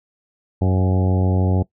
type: harmonic tone with a mistuned harmonic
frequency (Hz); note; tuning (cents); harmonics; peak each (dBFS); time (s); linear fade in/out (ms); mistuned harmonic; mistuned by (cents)
93; F#2; +9; 1 / 2 / 3 / 4 / 5 / 6 / 7 / 8 / 9; -16 / -22 / -26 / -28 / -30 / -32 / -33 / -34 / -35; 0.61-1.63; 10; 7; +17
effects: noise-tail reverb RT60 0.1 s tail -20 dB re dry